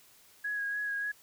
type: tone with vibrato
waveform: sine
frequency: 1658 Hz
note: G#6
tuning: 3 cents flat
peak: -31 dBFS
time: 0.44-1.12 s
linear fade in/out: 10 ms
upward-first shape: sine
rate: 3.4 Hz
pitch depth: 22 cents each way
effects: white hiss -60 dBFS RMS until 1.22 s